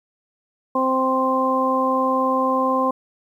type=harmonic tone; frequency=261.5 Hz; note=C4; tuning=1 cent flat; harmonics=1 / 2 / 3 / 4; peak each=-23 / -22 / -27 / -20 dBFS; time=0.75-2.91 s; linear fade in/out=5 ms; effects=9-bit